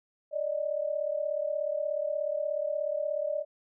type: tone pair together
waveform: sine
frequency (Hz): 579.3 / 616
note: D5 / D#5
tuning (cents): -24 / -17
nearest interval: minor second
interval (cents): 107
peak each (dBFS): -31 / -31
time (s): 0.31-3.45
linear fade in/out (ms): 50
effects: none